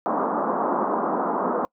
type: band-pass noise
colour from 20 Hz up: white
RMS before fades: -24 dBFS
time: 0.06-1.65 s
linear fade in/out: 0 ms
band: 190 to 1200 Hz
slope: 48 dB/octave
effects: noise-tail reverb RT60 0.1 s tail -26 dB re dry